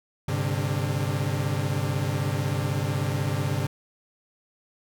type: chord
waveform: 40% pulse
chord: G suspended fourth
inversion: none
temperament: equal with one note detuned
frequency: 100.52 / 130.81 / 146.83 Hz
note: G2 / C3 / D3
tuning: +44 / 0 / 0 cents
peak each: -28 dBFS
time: 0.28-3.67 s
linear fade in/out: 5 ms
effects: none